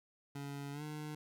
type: tone with pitch glide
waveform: 25% pulse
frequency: 141.3 to 151.44 Hz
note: C#3 to D#3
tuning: +34 to -47 cents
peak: -38 dBFS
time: 0.35-1.15 s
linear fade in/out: 5 ms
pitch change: +119 cents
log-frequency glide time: 0.72-0.83 s
effects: none